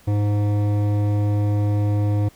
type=tone with hard clipping; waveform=sine; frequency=103.4 Hz; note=G#2; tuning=7 cents flat; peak=-19 dBFS; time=0.07-2.29 s; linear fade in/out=10 ms; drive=13 dB; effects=pink hiss -52 dBFS RMS until 2.35 s